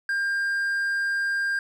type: tone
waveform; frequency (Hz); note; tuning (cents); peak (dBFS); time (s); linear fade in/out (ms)
triangle; 1600; G6; +35; -21; 0.09-1.59; 2
effects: none